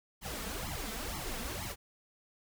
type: noise with flanger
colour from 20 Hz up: pink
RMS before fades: -39 dBFS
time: 0.21-1.76 s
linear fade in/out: 50 ms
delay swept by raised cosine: 0.94 to 4.54 ms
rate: 2.1 Hz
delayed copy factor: +0.95
effects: none